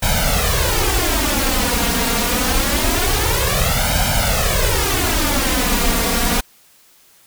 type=noise with flanger; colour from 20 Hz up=pink; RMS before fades=-17 dBFS; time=0.02-6.41 s; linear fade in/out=10 ms; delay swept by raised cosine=1.3 to 4.3 ms; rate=0.25 Hz; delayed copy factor=+0.9; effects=white hiss -51 dBFS RMS until 7.26 s